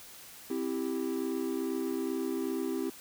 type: chord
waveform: triangle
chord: C major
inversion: none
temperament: equal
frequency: 261.6 / 329.6 / 392 Hz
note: C4 / E4 / G4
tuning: 0 / 0 / 0 cents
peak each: -33 dBFS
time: 0.5-2.9 s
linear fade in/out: 5 ms
effects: white hiss -50 dBFS RMS until 3 s